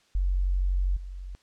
sine tone with level steps, 46.1 Hz, F#1, 6 cents flat, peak -22 / -35 dBFS, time 0.15-1.35 s, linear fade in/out 0 ms, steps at 0.96 s, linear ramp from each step 10 ms, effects white hiss -64 dBFS RMS until 1.42 s + low-pass 6000 Hz 12 dB/octave

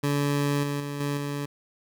20% pulse tone with level steps, 143.4 Hz, D3, 41 cents flat, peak -18 / -22 / -26 / -21 / -24 dBFS, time 0.03-1.46 s, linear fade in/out 10 ms, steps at 0.63 / 0.8 / 1 / 1.17 s, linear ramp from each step 5 ms, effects none

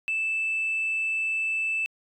sine tone, 2637 Hz, E7, in tune, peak -23 dBFS, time 0.08-1.86 s, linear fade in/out 0 ms, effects tanh soft clip ceiling -21 dBFS

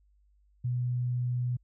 sine tone, 123.47 Hz, B2, in tune, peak -27 dBFS, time 0.64-1.57 s, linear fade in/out 10 ms, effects added 50 Hz sine -62 dBFS peak until 1.63 s

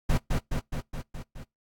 brown noise with echo, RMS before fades -22 dBFS, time 0.09-0.18 s, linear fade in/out 10 ms, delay 210 ms, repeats 6, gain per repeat -3 dB, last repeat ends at 1.44 s, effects noise-tail reverb RT60 0.2 s tail -25 dB re dry + AAC 64 kbps

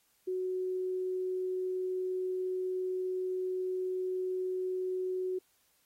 sine tone, 370 Hz, F#4, in tune, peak -31 dBFS, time 0.27-5.39 s, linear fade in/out 10 ms, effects white hiss -71 dBFS RMS until 5.85 s + AAC 48 kbps

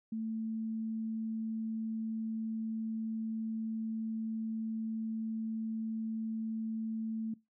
sine tone, 222.1 Hz, A3, 16 cents sharp, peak -34 dBFS, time 0.12-7.34 s, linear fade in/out 5 ms, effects noise-tail reverb RT60 0.2 s tail -20 dB re dry

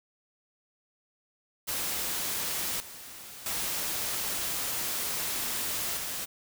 white noise with level steps, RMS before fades -32 / -45 / -32 / -35 dBFS, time 1.67-6.26 s, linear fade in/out 20 ms, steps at 2.8 / 3.46 / 5.97 s, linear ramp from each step 2 ms, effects none

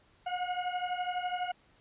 40% pulse beating tone pair, 718 / 730 Hz, F5 / F#5, +48 / -24 cents, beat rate 12 Hz, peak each -33 / -35 dBFS, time 0.26-1.52 s, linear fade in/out 10 ms, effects pink hiss -65 dBFS RMS until 1.8 s + resampled to 8000 Hz

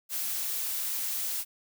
blue noise, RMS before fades -32 dBFS, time 0.09-1.45 s, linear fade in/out 50 ms, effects none

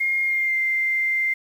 sine tone with pitch glide, 2133 to 2092 Hz, C7 to C7, +33 to -1 cents, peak -19 dBFS, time 0-1.34 s, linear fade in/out 10 ms, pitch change -34 cents, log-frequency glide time 0.24-0.59 s, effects 8-bit

